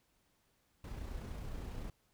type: noise with amplitude modulation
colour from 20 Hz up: brown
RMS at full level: -42 dBFS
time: 0.84-1.9 s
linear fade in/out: 2 ms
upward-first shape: sine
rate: 29.9 Hz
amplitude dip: 30%
effects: pink hiss -75 dBFS RMS until 2.13 s